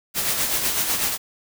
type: noise with tremolo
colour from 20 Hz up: white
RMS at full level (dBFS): -21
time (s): 0.14-1.18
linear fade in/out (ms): 50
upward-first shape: sine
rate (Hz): 8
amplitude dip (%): 45
effects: none